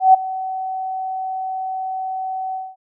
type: tone with ADSR envelope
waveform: sine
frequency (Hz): 756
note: F#5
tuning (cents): +37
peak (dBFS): -4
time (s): 0-2.76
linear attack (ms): 140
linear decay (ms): 11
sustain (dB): -18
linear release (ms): 220
effects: none